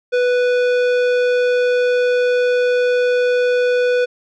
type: tone with tanh clipping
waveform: sine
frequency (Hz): 493.9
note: B4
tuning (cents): 0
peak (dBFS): -15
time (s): 0.12-4.06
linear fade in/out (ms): 20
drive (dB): 15
effects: none